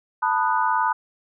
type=chord; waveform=sine; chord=B dominant seventh; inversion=third; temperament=just; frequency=889 / 987.8 / 1234.7 / 1481.6 Hz; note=A5 / B5 / D#6 / F#6; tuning=+18 / 0 / -14 / +2 cents; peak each=-23 / -22 / -26 / -27 dBFS; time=0.22-0.93 s; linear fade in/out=10 ms; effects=none